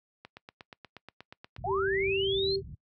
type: click train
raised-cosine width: 0.3 ms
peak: -28 dBFS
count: 12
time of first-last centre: 0.25-1.564 s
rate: 8.37 Hz
type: low-pass noise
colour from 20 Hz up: pink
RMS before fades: -39 dBFS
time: 1.58-2.75 s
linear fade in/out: 5 ms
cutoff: 150 Hz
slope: 24 dB/octave
type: linear sweep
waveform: sine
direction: up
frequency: 659.3 to 4300 Hz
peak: -30 dBFS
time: 1.64-2.56 s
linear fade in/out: 5 ms
type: tone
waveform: sine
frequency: 389.2 Hz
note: G4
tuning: 12 cents flat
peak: -27 dBFS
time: 1.66-2.62 s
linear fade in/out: 50 ms
effects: noise-tail reverb RT60 0.1 s tail -23 dB re dry + high-pass 80 Hz 12 dB/octave